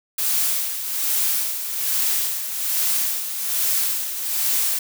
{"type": "noise with tremolo", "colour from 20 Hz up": "blue", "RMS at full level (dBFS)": -20, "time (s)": [0.18, 4.79], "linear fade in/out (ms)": 5, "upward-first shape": "sine", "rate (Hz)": 1.2, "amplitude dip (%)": 60, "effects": []}